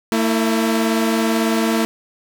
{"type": "tone pair together", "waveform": "sawtooth", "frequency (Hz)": [225.7, 329.5], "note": ["A3", "E4"], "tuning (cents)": [44, -1], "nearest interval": "perfect fifth", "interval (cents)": 655, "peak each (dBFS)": [-13, -17], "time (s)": [0.12, 1.85], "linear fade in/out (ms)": 0, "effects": []}